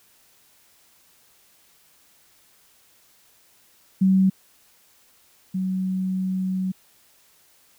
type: tone pair in turn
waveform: sine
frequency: 189.9 / 187.29 Hz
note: F#3 / F#3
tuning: +45 / +21 cents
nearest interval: unison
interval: 24 cents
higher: first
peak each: -14 / -22 dBFS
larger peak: first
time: 4.01-4.3 / 5.54-6.72 s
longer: second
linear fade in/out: 10 ms
effects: white hiss -58 dBFS RMS until 7.78 s